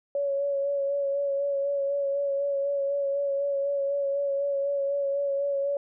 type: tone with vibrato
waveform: sine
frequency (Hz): 560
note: C#5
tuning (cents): +18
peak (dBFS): -24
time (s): 0.15-5.77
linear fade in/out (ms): 2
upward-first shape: sine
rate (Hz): 4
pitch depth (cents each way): 23
effects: none